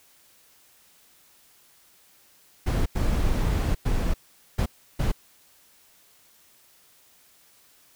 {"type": "noise bursts at uneven times", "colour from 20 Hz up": "brown", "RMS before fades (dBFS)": -23, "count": 5, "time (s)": [[2.66, 2.86], [2.95, 3.75], [3.85, 4.14], [4.58, 4.66], [4.99, 5.12]], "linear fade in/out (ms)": 10, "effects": ["white hiss -58 dBFS RMS until 7.95 s"]}